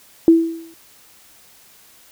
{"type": "tone with exponential decay", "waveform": "sine", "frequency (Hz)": 329.6, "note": "E4", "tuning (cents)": 0, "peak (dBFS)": -4, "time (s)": [0.28, 0.74], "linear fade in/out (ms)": 1, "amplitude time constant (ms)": 100, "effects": ["white hiss -49 dBFS RMS until 2.11 s"]}